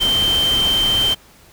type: tone in noise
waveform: sine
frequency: 3123 Hz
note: G7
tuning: 7 cents flat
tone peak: -14 dBFS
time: 0-1.15 s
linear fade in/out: 20 ms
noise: pink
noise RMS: -25 dBFS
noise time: 0-1.15 s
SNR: +8 dB
effects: pink hiss -48 dBFS RMS until 1.52 s